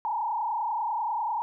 sine tone with frequency modulation, 897 Hz, A5, 33 cents sharp, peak -26 dBFS, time 0.05-1.42 s, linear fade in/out 0 ms, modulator 30.2 Hz, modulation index 2.2, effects none

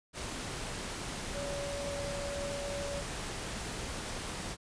sine tone in noise, 567 Hz, C#5, 39 cents sharp, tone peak -37 dBFS, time 1.33-3.04 s, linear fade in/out 50 ms, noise pink, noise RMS -39 dBFS, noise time 0.13-4.57 s, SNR -1 dB, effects resampled to 22050 Hz

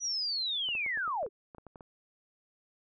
sine linear sweep, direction down, 5920 to 348.4 Hz, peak -30 dBFS, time 0-1.29 s, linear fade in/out 50 ms
clicks, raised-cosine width 1 ms, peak -34 dBFS, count 12, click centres 0.688 / 0.752 / 0.863 / 0.974 / 1.078 / 1.23 / 1.264 / 1.548 / 1.583 / 1.667 / 1.758 / 1.808 s
effects none

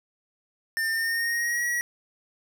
square tone with pitch glide, 1799 to 1917 Hz, A6 to A#6, +38 to +48 cents, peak -25 dBFS, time 0.77-1.81 s, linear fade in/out 0 ms, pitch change +110 cents, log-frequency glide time 0.9-1.66 s, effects 9-bit

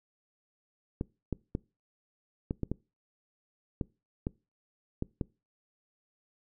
clicks, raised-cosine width 3 ms, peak -18 dBFS, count 10, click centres 1.011 / 1.327 / 1.551 / 2.509 / 2.633 / 2.716 / 3.812 / 4.269 / 5.024 / 5.212 s, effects noise-tail reverb RT60 0.3 s tail -24 dB re dry

